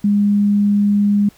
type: tone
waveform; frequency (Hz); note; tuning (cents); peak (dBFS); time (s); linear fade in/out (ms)
sine; 204.3; G#3; -28; -11; 0.04-1.29; 5
effects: pink hiss -50 dBFS RMS until 1.37 s